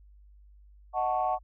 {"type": "chord", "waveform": "sine", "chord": "D# half-diminished seventh", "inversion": "none", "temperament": "equal", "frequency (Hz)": [622.3, 740, 880, 1108.7], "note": ["D#5", "F#5", "A5", "C#6"], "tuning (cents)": [0, 0, 0, 0], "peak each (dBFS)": [-33, -27, -32, -33], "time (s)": [0.93, 1.39], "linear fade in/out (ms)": 50, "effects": ["tanh soft clip ceiling -16 dBFS", "added 50 Hz sine -52 dBFS peak until 1.43 s"]}